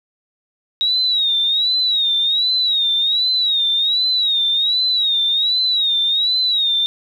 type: tone with vibrato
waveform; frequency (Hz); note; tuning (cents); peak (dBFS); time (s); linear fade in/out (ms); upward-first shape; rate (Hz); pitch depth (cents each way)
sine; 3800; A#7; +33; -14; 0.81-6.86; 0; sine; 1.3; 110
effects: 8-bit